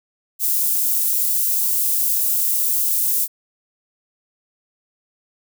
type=high-pass noise; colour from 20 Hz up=white; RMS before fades=-19 dBFS; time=0.39-3.28 s; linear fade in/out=50 ms; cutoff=11000 Hz; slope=12 dB/octave; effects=none